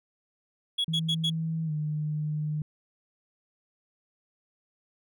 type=tone bursts; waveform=triangle; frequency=3348 Hz; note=G#7; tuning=13 cents sharp; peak=-22 dBFS; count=4; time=0.78-1.301 s; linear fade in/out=10 ms; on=65 ms; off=87 ms
type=tone with pitch glide; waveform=sine; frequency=161.8 to 151.84 Hz; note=E3 to D#3; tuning=-32 to -42 cents; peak=-27 dBFS; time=0.88-2.62 s; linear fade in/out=2 ms; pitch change=-110 cents; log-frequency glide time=1.65-1.72 s
effects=tanh soft clip ceiling -18 dBFS